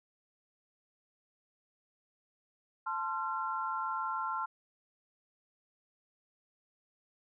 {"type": "chord", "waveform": "sine", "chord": "F major", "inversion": "first", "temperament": "equal with one note detuned", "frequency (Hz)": [880, 1046.5, 1368.2], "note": ["A5", "C6", "F6"], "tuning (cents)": [0, 0, -36], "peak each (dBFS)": [-38, -37, -36], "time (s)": [2.86, 4.46], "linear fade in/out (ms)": 10, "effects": []}